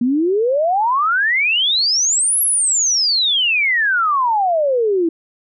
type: exponential two-way sweep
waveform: sine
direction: up then down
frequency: 233.1 to 11460 to 320.4 Hz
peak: -13 dBFS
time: 0.01-5.09 s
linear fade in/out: 5 ms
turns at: 2.42 s
effects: none